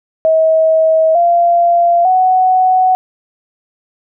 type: tone with pitch steps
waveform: sine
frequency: 640 / 689.9 / 743.7 Hz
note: D#5 / F5 / F#5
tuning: +49 / -21 / +9 cents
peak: -7 dBFS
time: 0.25-2.95 s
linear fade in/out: 0 ms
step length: 900 ms
effects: none